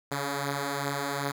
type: beating tone pair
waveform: 5% pulse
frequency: 139.1 / 141.7 Hz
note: C#3 / C#3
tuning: +6 / +38 cents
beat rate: 2.6 Hz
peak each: -24 / -19 dBFS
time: 0.11-1.32 s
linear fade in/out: 10 ms
effects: none